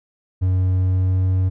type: tone with pitch glide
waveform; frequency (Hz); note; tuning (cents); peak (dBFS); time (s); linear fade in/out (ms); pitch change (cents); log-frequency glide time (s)
triangle; 92.6 to 93.24; F#2 to F#2; +2 to +14; -13; 0.41-1.5; 20; +12; 0.76-1.26
effects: none